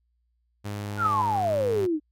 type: tone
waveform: sawtooth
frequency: 102.7 Hz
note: G#2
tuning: 19 cents flat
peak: -27 dBFS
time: 0.64-1.87 s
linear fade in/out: 20 ms
type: tone with exponential growth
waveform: sine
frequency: 863 Hz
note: A5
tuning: 34 cents flat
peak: -23 dBFS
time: 0.76-1.22 s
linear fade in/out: 5 ms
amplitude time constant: 100 ms
type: exponential sweep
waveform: sine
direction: down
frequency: 1480 to 292.8 Hz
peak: -22 dBFS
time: 0.97-2 s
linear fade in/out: 50 ms
effects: added 59 Hz sine -68 dBFS peak until 2.11 s + AAC 64 kbps